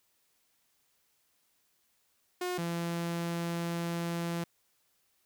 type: tone pair in turn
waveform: sawtooth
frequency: 360 / 169.9 Hz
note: F#4 / F3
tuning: -47 / -47 cents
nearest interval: octave + minor second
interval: 1300 cents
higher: first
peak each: -28 dBFS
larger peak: neither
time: 2.41-2.58 / 2.58-4.44 s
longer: second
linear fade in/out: 5 ms
effects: white hiss -73 dBFS RMS until 5.25 s